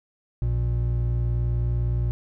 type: tone pair together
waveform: triangle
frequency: 59.25 / 118.5 Hz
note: A#1 / A#2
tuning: +29 / +29 cents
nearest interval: octave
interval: 1200 cents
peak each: -22 dBFS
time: 0.42-2.11 s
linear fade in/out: 0 ms
effects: none